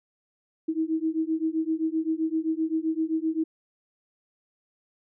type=beating tone pair; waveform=sine; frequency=316.2 / 323.9 Hz; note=D#4 / E4; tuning=+28 / -30 cents; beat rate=7.7 Hz; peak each=-27 dBFS; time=0.68-3.44 s; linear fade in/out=10 ms; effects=none